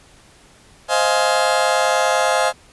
30% pulse chord, F minor seventh, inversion second, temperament just, 523.8 / 628.6 / 698.5 / 838.1 Hz, C5 / Eb5 / F5 / Ab5, +2 / +18 / 0 / +16 cents, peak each -18 dBFS, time 0.88-2.53 s, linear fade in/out 50 ms, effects pink hiss -49 dBFS RMS until 2.72 s + resampled to 24000 Hz

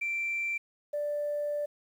sine tone pair in turn, 2349 / 587.2 Hz, D7 / D5, 0 / 0 cents, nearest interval 2 octaves, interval 2400 cents, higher first, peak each -28 dBFS, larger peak neither, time 0.01-0.58 / 0.93-1.66 s, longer second, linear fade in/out 10 ms, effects tanh soft clip ceiling -25 dBFS + 10-bit

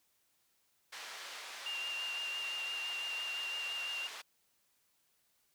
white band-pass noise, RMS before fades -47 dBFS, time 0.92-4.22 s, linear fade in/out 10 ms, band 710 to 4000 Hz, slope 12 dB/octave
sine tone with vibrato, 2790 Hz, F7, 2 cents flat, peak -37 dBFS, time 1.66-4.07 s, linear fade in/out 2 ms, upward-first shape sine, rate 5.9 Hz, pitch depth 20 cents each way
effects white hiss -75 dBFS RMS until 5.54 s

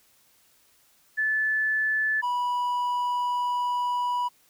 sine / triangle tone pair in turn, 1740 / 979.6 Hz, A6 / B5, -20 / -14 cents, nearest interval minor seventh, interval 994 cents, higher first, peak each -22 dBFS, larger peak neither, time 1.17-2.22 / 2.22-4.29 s, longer second, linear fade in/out 20 ms, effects white hiss -62 dBFS RMS until 4.49 s

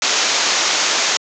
white low-pass noise, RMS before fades -17 dBFS, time 0.02-1.17 s, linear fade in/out 2 ms, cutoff 7100 Hz, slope 96 dB/octave, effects high-pass 400 Hz 12 dB/octave

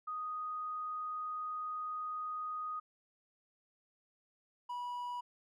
sine / triangle tone pair in turn, 1244 / 975.7 Hz, D#6 / B5, -1 / -21 cents, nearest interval major third, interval 420 cents, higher first, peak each -37 / -36 dBFS, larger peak second, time 0.07-2.8 / 4.69-5.21 s, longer first, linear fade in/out 10 ms, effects none

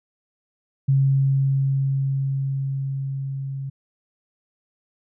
sine tone with level ramp, 136.2 Hz, C#3, 30 cents flat, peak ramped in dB -14 to -27 dBFS, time 0.88-3.7 s, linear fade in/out 10 ms, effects none

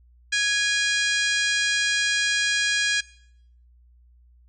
harmonic tone with a mistuned harmonic, 816 Hz, G#5, 31 cents flat, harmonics 2 / 3 / 4 / 5 / 6 / 7 / 8 / 9 / 10, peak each -23 / -27 / -29 / -31 / -33 / -34 / -35 / -36 / -37 dBFS, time 0.32-3.01 s, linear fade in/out 10 ms, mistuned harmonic 2, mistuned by +34 cents, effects noise-tail reverb RT60 0.7 s tail -21 dB re dry + added 60 Hz sine -52 dBFS peak until 4.48 s

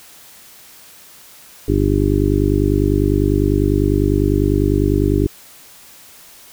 harmonic tone, 50 Hz, G1, 35 cents sharp, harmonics 1 / 2 / 3 / 4 / 5 / 6 / 7 / 8, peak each -19 / -19 / -24 / -25 / -27 / -19 / -21 / -21 dBFS, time 1.68-5.27 s, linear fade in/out 5 ms, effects white hiss -43 dBFS RMS until 6.52 s

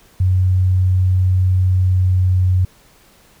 sine tone with pitch glide, 92.5 to 91.91 Hz, F#2 to F#2, 0 to -11 cents, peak -11 dBFS, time 0.2-2.65 s, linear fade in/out 5 ms, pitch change -11 cents, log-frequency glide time 1.69-2.45 s, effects pink hiss -50 dBFS RMS until 3.4 s

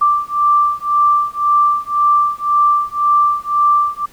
sine beating tone pair, 1174.7 / 1176.6 Hz, D6 / D6, 0 / +3 cents, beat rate 1.9 Hz, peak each -14 dBFS, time 0.01-4.06 s, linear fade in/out 10 ms, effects pink hiss -46 dBFS RMS until 4.12 s

